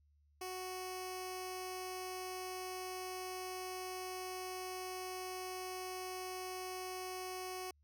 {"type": "tone with notch filter", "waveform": "10% pulse", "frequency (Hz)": 370, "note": "F#4", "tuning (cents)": 0, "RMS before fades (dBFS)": -44, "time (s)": [0.41, 7.71], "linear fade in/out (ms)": 5, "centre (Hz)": 1600, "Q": 1.1, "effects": ["added 73 Hz sine -68 dBFS peak until 7.83 s"]}